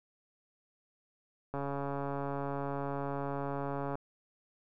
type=click train; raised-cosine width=1 ms; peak=-23 dBFS; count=339; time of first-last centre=1.54-3.954 s; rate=140 Hz; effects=none